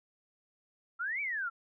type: exponential two-way sweep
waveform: sine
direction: up then down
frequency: 1326 to 2349 to 1326 Hz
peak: -32 dBFS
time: 0.99-1.5 s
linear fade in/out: 20 ms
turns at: 1.21 s
effects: none